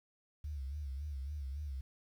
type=tone with vibrato; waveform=sine; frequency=70.5 Hz; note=C#2; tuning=30 cents sharp; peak=-38 dBFS; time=0.44-1.81 s; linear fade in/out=5 ms; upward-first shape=sine; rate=3.6 Hz; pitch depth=120 cents each way; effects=11-bit